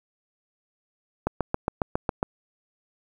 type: click train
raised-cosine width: 1 ms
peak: -9 dBFS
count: 8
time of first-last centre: 1.27-2.229 s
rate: 7.3 Hz
effects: 8-bit